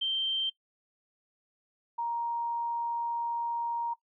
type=tone pair in turn; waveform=sine; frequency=3136 / 937.5 Hz; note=G7 / A#5; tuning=0 / +10 cents; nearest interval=octave + major sixth; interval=2090 cents; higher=first; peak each=-27 / -29 dBFS; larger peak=first; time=0.01-0.5 / 1.98-3.94 s; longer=second; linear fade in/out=10 ms; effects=noise-tail reverb RT60 0.1 s tail -19 dB re dry